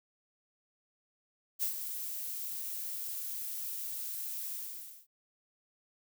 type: noise with ADSR envelope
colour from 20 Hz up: violet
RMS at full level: -31 dBFS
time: 1.59-5.07 s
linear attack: 37 ms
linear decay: 100 ms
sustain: -8 dB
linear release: 550 ms
effects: none